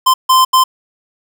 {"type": "tone bursts at uneven times", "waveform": "square", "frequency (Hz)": 1037, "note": "C6", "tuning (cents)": -16, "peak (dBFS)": -7, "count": 3, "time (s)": [[0.06, 0.14], [0.29, 0.45], [0.53, 0.64]], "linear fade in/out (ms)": 10, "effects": ["7-bit"]}